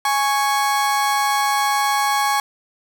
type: tone pair together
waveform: 35% pulse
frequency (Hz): 830.6 / 1108.7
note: G#5 / C#6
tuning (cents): 0 / 0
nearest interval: perfect fourth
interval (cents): 500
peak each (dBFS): -17 / -19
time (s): 0.05-2.4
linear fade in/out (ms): 2
effects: none